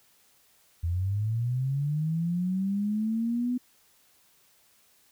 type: linear sweep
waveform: sine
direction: up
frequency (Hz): 81.8 to 250.9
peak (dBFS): -25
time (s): 0.83-3.58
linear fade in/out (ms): 10
effects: white hiss -63 dBFS RMS until 5.11 s